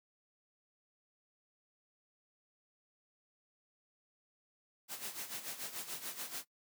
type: noise with tremolo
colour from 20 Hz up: white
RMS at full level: -41 dBFS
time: 4.88-6.45 s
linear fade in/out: 50 ms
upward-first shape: sine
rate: 6.9 Hz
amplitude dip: 70%
effects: noise-tail reverb RT60 0.1 s tail -19 dB re dry + high-pass 150 Hz 12 dB/octave